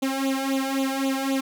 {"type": "tone with flanger", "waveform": "sawtooth", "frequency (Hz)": 269.2, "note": "C4", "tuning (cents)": 49, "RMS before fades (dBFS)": -25, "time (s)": [0.02, 1.41], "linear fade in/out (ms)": 10, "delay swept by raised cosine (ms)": [0.28, 1.38], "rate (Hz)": 3.8, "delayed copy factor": 1, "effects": []}